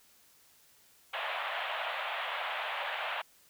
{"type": "band-pass noise", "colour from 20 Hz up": "pink", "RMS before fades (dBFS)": -36, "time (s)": [1.13, 3.22], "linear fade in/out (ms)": 10, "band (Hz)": [600, 3400], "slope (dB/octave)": 48, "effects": ["white hiss -63 dBFS RMS until 3.49 s"]}